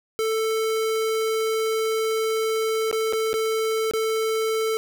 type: tone with dropouts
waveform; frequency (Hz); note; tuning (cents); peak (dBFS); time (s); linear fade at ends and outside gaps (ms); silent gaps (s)
square; 442.2; A4; +9; -22; 0.19-4.77; 0; 2.913-2.928 / 3.126-3.133 / 3.331-3.34 / 3.911-3.936
effects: none